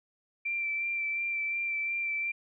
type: tone with vibrato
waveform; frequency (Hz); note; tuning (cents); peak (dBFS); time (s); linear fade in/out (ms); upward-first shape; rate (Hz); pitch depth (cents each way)
sine; 2349; D7; 0; -29; 0.45-2.32; 10; sine; 2.8; 19
effects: none